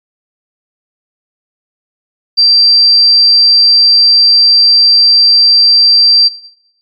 sine tone, 4703 Hz, D8, 2 cents sharp, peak -3 dBFS, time 2.37-6.29 s, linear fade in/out 20 ms, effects noise-tail reverb RT60 0.8 s tail -18 dB re dry + MP3 96 kbps

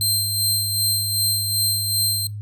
20% pulse tone with tremolo, 4150 Hz, C8, 15 cents flat, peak -11 dBFS, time 0.01-2.27 s, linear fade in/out 2 ms, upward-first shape sine, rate 2.6 Hz, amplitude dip 45%, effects noise-tail reverb RT60 0.2 s tail -22 dB re dry + added 104 Hz sine -28 dBFS peak until 2.41 s

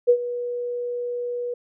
sine tone with ADSR envelope, 485.4 Hz, B4, 30 cents flat, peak -10 dBFS, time 0.07-1.54 s, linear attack 25 ms, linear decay 74 ms, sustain -15 dB, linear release 5 ms, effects none

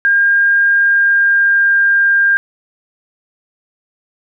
sine tone with pitch glide, 1610 to 1600.7 Hz, G6 to G6, +46 to +36 cents, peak -8 dBFS, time 0.05-2.37 s, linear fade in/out 0 ms, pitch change -10 cents, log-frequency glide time 0.69-1.78 s, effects none

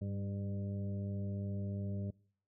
harmonic tone with a mistuned harmonic, 100 Hz, G2, 35 cents sharp, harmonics 1 / 2 / 3 / 4 / 5 / 6, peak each -37 / -41 / -55 / -52 / -59 / -52 dBFS, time 0.01-2.11 s, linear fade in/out 10 ms, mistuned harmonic 2, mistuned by -25 cents, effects noise-tail reverb RT60 0.6 s tail -26 dB re dry

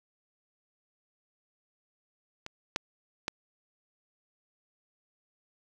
clicks, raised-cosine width 0.2 ms, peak -22 / -11 / -13 dBFS, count 3, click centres 2.464 / 2.761 / 3.281 s, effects none

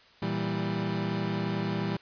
30% pulse chord, E diminished, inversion second, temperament equal, 116.54 / 164.81 / 196 Hz, Bb2 / E3 / G3, 0 / 0 / 0 cents, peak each -32 / -30 / -29 dBFS, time 0.22-1.97 s, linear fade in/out 5 ms, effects white hiss -57 dBFS RMS until 2.01 s + resampled to 11025 Hz

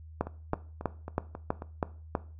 two click trains, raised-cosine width 1 ms, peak -24 / -13 dBFS, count 6 / 7, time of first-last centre 0.27-1.621 / 0.21-2.152 s, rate 3.7 / 3.09 Hz, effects noise-tail reverb RT60 0.4 s tail -17 dB re dry + added 79 Hz sine -45 dBFS peak until 2.39 s

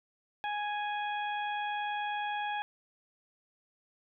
harmonic tone, 830.6 Hz, G#5, in tune, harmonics 1 / 2 / 3 / 4, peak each -33 / -39 / -43 / -45 dBFS, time 0.44-2.62 s, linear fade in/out 0 ms, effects none

